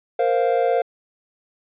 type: chord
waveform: triangle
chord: Bb suspended second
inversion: none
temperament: equal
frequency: 466.2 / 523.3 / 698.5 Hz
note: Bb4 / C5 / F5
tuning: 0 / 0 / 0 cents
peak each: -19 dBFS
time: 0.19-0.82 s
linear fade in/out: 5 ms
effects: resampled to 8000 Hz